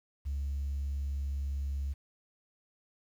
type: tone with pitch glide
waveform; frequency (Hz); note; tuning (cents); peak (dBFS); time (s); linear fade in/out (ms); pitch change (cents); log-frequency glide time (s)
sine; 69.9 to 69.5; C#2 to C#2; +15 to +5; -30; 0.25-1.94; 20; -10; 0.93-1.79
effects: tanh soft clip ceiling -28 dBFS + 10-bit